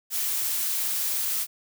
blue noise, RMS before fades -27 dBFS, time 0.1-1.47 s, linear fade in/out 50 ms, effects none

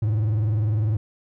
triangle tone with vibrato, 107.5 Hz, A2, 40 cents flat, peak -17 dBFS, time 0.02-0.97 s, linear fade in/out 5 ms, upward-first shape square, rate 20 Hz, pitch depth 100 cents each way, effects none

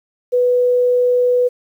sine tone, 493.9 Hz, B4, in tune, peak -11 dBFS, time 0.32-1.49 s, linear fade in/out 20 ms, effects 8-bit

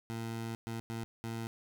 20% pulse tone bursts at uneven times, 114.2 Hz, A#2, 35 cents flat, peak -32 dBFS, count 4, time 0.1-0.55 / 0.67-0.8 / 0.9-1.04 / 1.24-1.47 s, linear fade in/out 0 ms, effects none

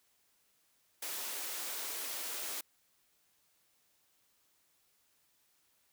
white high-pass noise, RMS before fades -40 dBFS, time 1.02-2.61 s, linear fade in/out 5 ms, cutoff 290 Hz, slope 24 dB/octave, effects white hiss -73 dBFS RMS until 5.92 s

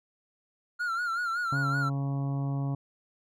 triangle tone with vibrato, 1396.9 Hz, F6, in tune, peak -26 dBFS, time 0.79-1.9 s, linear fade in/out 20 ms, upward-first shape sine, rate 5.3 Hz, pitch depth 79 cents each way
harmonic tone, 138.59 Hz, C#3, in tune, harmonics 1 / 2 / 3 / 4 / 5 / 6 / 7 / 8, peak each -28 / -36 / -49 / -48 / -45 / -50 / -50 / -50 dBFS, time 1.52-2.75 s, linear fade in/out 5 ms
effects none

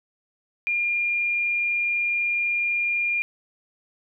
sine tone, 2408 Hz, D7, 43 cents sharp, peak -21 dBFS, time 0.67-3.22 s, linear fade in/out 0 ms, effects none

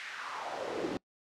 brown noise with high-pass filter sweep, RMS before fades -38 dBFS, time 0-0.97 s, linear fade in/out 0 ms, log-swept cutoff 2100 to 280 Hz, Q 2.7, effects noise-tail reverb RT60 0.1 s tail -24 dB re dry + low-pass 6000 Hz 12 dB/octave

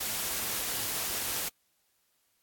white noise, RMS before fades -33 dBFS, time 0-1.49 s, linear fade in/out 10 ms, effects white hiss -73 dBFS RMS until 2.42 s + AAC 64 kbps

